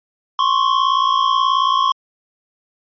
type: tone pair together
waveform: square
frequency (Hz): 1050.2 / 1108.7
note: C6 / C#6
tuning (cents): +6 / 0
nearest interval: minor second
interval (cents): 94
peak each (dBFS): -17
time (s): 0.39-1.92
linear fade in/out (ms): 2
effects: resampled to 11025 Hz